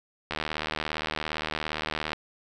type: click train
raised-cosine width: 0.3 ms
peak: -13 dBFS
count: 142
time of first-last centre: 0.31-2.132 s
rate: 77.4 Hz
effects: none